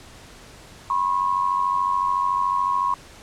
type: tone pair together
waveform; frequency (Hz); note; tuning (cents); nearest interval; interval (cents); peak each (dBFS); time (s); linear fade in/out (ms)
sine; 987.8 / 1081.6; B5 / C#6; 0 / -43; major second; 157; -23 / -21; 0.9-2.94; 2
effects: pink hiss -45 dBFS RMS until 3.22 s + low-pass 9000 Hz 12 dB/octave